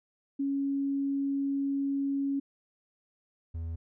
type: tone pair in turn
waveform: sine / triangle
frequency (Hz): 277.2 / 82.41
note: C#4 / E2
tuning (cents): 0 / 0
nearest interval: octave + major sixth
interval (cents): 2100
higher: first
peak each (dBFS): -27 / -31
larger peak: first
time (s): 0.39-2.4 / 3.54-3.76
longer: first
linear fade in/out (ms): 10
effects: none